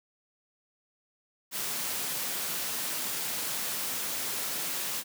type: high-pass noise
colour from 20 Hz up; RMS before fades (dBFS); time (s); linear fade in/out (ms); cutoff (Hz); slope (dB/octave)
white; -33; 1.51-5.04; 50; 120; 24
effects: none